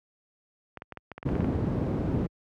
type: clicks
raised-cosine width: 0.5 ms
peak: -24 dBFS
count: 11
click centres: 0.773 / 0.821 / 0.923 / 0.973 / 1.117 / 1.18 / 1.229 / 1.29 / 1.354 / 1.406 / 1.445 s
type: low-pass noise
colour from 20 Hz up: white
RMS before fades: -27 dBFS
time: 1.25-2.27 s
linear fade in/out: 10 ms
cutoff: 240 Hz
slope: 12 dB/octave
effects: high-pass 60 Hz 12 dB/octave